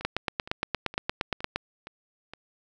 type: two click trains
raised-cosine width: 0.3 ms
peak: -24 / -10 dBFS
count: 6 / 14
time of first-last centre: 0.01-2.336 / 0.05-1.56 s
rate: 2.15 / 8.61 Hz
effects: none